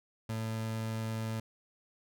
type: tone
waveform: 30% pulse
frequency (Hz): 111.4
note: A2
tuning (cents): +22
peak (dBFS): -31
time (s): 0.29-1.4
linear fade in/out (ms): 5
effects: none